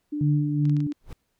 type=tone with pitch glide; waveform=sine; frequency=296.3 to 292.7 Hz; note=D4 to D4; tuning=+15 to -6 cents; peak=-26 dBFS; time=0.12-0.93 s; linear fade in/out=10 ms; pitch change=-21 cents; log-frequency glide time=0.32-0.73 s
type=tone with tremolo; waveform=sine; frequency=147.4 Hz; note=D3; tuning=7 cents sharp; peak=-18 dBFS; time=0.21-0.87 s; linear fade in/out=2 ms; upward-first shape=sine; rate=2.6 Hz; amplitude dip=60%
type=clicks; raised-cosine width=0.2 ms; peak=-28 dBFS; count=5; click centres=0.654 / 0.696 / 0.767 / 0.804 / 0.921 s
type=noise with exponential growth; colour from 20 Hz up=brown; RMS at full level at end=-29 dBFS; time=1.01-1.13 s; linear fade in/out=2 ms; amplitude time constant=26 ms
effects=pink hiss -74 dBFS RMS until 1.39 s